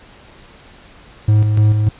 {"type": "tone with tremolo", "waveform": "triangle", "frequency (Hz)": 106.4, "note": "G#2", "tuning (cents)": 42, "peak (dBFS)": -6, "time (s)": [1.28, 1.89], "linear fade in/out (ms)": 5, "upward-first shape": "square", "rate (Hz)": 3.4, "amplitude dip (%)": 40, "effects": ["pink hiss -43 dBFS RMS until 1.99 s", "resampled to 8000 Hz"]}